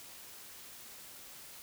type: silence
effects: white hiss -51 dBFS RMS until 1.62 s